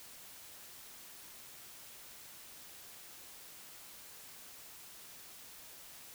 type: silence
effects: white hiss -53 dBFS RMS until 6.14 s